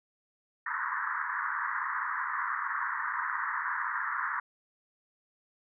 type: band-pass noise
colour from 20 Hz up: pink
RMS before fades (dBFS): -33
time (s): 0.66-4.4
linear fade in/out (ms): 5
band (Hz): 950 to 1900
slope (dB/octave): 96
effects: none